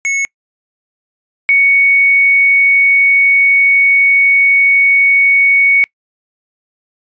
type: tone pair in turn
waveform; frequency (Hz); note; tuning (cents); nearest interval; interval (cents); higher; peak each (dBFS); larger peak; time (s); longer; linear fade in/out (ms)
square / sine; 2200 / 2227; C#7 / C#7; -14 / +7; unison; 21; second; -13 / -6; second; 0.05-0.25 / 1.49-5.84; second; 0
effects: noise-tail reverb RT60 0.1 s tail -26 dB re dry + resampled to 16000 Hz